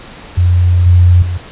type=tone with level steps; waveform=sine; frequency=88.6 Hz; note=F2; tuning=25 cents sharp; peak=-6 / -3 / -14 dBFS; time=0.37-1.38 s; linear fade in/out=10 ms; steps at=0.86 / 1.22 s; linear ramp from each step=5 ms; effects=pink hiss -33 dBFS RMS until 1.51 s + resampled to 8000 Hz